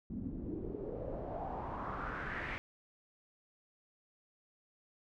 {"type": "noise with low-pass filter sweep", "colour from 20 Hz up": "pink", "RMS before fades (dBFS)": -41, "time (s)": [0.1, 2.58], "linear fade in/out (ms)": 0, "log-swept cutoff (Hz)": [220, 2200], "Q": 4.1, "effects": []}